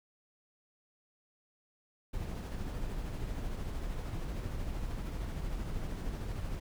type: noise with tremolo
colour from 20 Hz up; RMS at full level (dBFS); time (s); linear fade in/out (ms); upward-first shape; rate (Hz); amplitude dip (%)
brown; -36; 2.13-6.6; 10; sine; 13; 30
effects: none